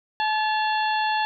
harmonic tone with a mistuned harmonic, 862 Hz, A5, 36 cents flat, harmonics 1 / 2 / 3 / 4 / 5, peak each -22 / -28 / -32 / -34 / -36 dBFS, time 0.2-1.25 s, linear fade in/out 0 ms, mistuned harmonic 3, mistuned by +92 cents, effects none

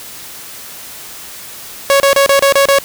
sawtooth tone bursts, 554.4 Hz, C#5, in tune, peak -3 dBFS, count 7, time 1.9-2.786 s, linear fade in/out 0 ms, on 100 ms, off 31 ms, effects white hiss -31 dBFS RMS until 2.84 s

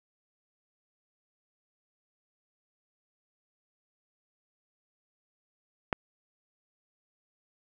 click, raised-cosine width 0.5 ms, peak -11 dBFS, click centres 5.928 s, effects none

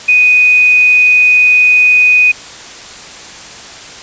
sine tone with quantisation, 2489 Hz, D#7, in tune, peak -4 dBFS, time 0.08-2.32 s, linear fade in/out 10 ms, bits 5, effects white hiss -30 dBFS RMS until 4.02 s + resampled to 16000 Hz

